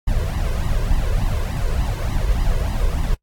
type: noise with flanger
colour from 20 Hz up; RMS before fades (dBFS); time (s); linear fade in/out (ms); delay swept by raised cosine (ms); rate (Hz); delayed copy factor
brown; -19; 0.07-3.15; 10; 1 to 1.98; 3.4; +1
effects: noise-tail reverb RT60 0.1 s tail -24 dB re dry + AAC 64 kbps